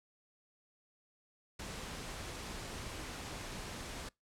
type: noise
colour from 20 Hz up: pink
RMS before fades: -44 dBFS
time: 1.59-4.09 s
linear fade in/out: 5 ms
effects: noise-tail reverb RT60 0.2 s tail -25 dB re dry + low-pass 9000 Hz 12 dB/octave